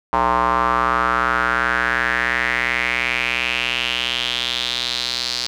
square tone with band-pass filter sweep, 61.4 Hz, B1, 9 cents flat, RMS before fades -20 dBFS, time 0.13-5.47 s, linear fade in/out 0 ms, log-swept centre 970 to 4600 Hz, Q 4.3, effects none

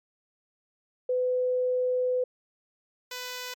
sine / 5% pulse tone pair in turn, 503 / 498.9 Hz, B4 / B4, +32 / +17 cents, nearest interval unison, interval 15 cents, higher first, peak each -23 dBFS, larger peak neither, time 1.09-2.24 / 3.11-3.54 s, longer first, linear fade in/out 5 ms, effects MP3 96 kbps

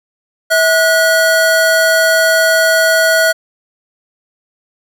square tone pair together, 648.6 / 1456 Hz, E5 / F#6, -28 / -28 cents, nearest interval octave + major second, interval 1400 cents, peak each -12 dBFS, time 0.5-3.33 s, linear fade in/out 20 ms, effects none

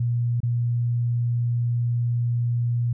sine tone with dropouts, 119.5 Hz, A#2, 43 cents sharp, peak -20 dBFS, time 0-2.93 s, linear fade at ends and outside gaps 5 ms, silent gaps 0.404-0.431 s, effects none

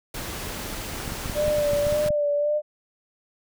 pink noise, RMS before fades -33 dBFS, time 0.14-2.09 s, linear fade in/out 5 ms
clicks, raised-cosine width 5 ms, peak -19 dBFS, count 11, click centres 1.079 / 1.121 / 1.259 / 1.298 / 1.481 / 1.584 / 1.734 / 1.868 / 1.925 / 2.062 / 2.105 s
sine tone with vibrato, 590 Hz, D5, 8 cents sharp, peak -20 dBFS, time 1.34-2.62 s, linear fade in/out 50 ms, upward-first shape sine, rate 1.8 Hz, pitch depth 32 cents each way
effects none

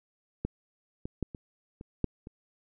clicks, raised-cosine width 3 ms, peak -17 / -23 / -17 / -27 / -30 / -13 / -30 dBFS, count 7, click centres 0.45 / 1.055 / 1.227 / 1.348 / 1.811 / 2.043 / 2.271 s, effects none

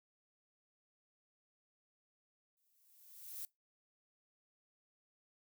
violet noise with exponential growth, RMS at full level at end -43 dBFS, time 2.57-3.45 s, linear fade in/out 1 ms, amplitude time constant 190 ms, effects noise-tail reverb RT60 0.2 s tail -23 dB re dry

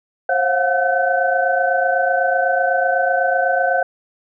sine tone cluster, 535 / 703 / 731 / 1523 Hz, C5 / F5 / F#5 / F#6, +38 / +11 / -21 / +50 cents, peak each -20 dBFS, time 0.29-3.83 s, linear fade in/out 5 ms, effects none

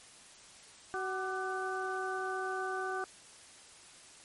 harmonic tone with a mistuned harmonic, 376.3 Hz, F#4, 29 cents sharp, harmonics 1 / 2 / 3 / 4, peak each -38 / -39 / -40 / -39 dBFS, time 0.94-3.04 s, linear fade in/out 0 ms, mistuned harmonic 3, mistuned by +77 cents, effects white hiss -55 dBFS RMS until 4.24 s + MP3 48 kbps

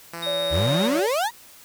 5% pulse tone with pitch glide, 168.5 to 181.64 Hz, E3 to F#3, +38 to -32 cents, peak -21 dBFS, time 0.13-1 s, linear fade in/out 5 ms, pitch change +130 cents, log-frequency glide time 0.6-0.83 s
triangle tone, 3729 Hz, A#7, in tune, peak -25 dBFS, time 0.22-0.88 s, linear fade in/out 10 ms
sine tone with vibrato, 572 Hz, D5, 46 cents flat, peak -24 dBFS, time 0.26-1.07 s, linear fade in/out 10 ms, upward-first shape triangle, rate 8.3 Hz, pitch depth 17 cents each way
35% pulse exponential sweep, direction up, 70.7 to 987.8 Hz, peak -19 dBFS, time 0.5-1.31 s, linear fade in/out 50 ms
effects white hiss -48 dBFS RMS until 1.64 s

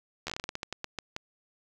slowing click train, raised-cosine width 0.2 ms, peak -17 dBFS, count 15, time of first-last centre 0.27-1.164 s, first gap 12 ms, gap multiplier 1.23, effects 9-bit

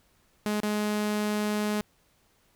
sawtooth tone with dropouts, 210 Hz, G#3, 19 cents sharp, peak -22 dBFS, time 0.46-1.81 s, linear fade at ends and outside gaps 0 ms, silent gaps 0.602-0.633 s, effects pink hiss -66 dBFS RMS until 2.55 s

